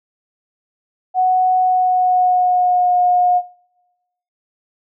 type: tone with pitch glide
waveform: sine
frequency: 740 to 718.9 Hz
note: F#5 to F5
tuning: 0 to +50 cents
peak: -11 dBFS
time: 1.14-3.42 s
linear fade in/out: 50 ms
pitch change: -50 cents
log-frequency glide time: 1.58-2.98 s
effects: noise-tail reverb RT60 1.0 s tail -22 dB re dry